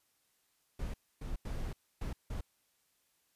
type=noise bursts at uneven times; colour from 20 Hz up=brown; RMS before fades=-38 dBFS; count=5; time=0.79-0.94 / 1.21-1.36 / 1.45-1.73 / 2.01-2.13 / 2.3-2.41 s; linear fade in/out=5 ms; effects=white hiss -75 dBFS RMS until 3.35 s + resampled to 32000 Hz